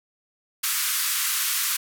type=band-pass noise; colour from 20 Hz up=white; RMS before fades=-25 dBFS; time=0.63-1.77 s; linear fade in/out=10 ms; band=1100 to 16000 Hz; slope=48 dB/octave; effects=none